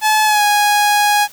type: tone with pitch glide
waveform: sawtooth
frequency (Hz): 860 to 828.3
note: A5 to G#5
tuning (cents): -40 to -5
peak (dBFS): -7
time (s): 0.01-1.28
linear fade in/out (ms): 50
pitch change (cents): -65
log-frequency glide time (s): 0.25-0.42
effects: white hiss -41 dBFS RMS until 1.32 s